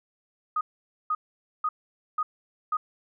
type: tone bursts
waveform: sine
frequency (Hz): 1244.5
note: D#6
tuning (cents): 0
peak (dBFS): -23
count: 5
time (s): 0.56-2.77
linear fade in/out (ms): 5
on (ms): 50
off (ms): 490
effects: none